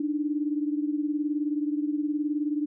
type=beating tone pair; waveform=sine; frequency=293.7 / 312.7 Hz; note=D4 / D#4; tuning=0 / +9 cents; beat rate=19 Hz; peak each=-26 / -31 dBFS; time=0-2.66 s; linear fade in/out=5 ms; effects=none